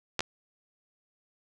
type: clicks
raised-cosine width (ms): 0.2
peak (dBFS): -10 / -12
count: 2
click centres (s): 0.193 / 0.206
effects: none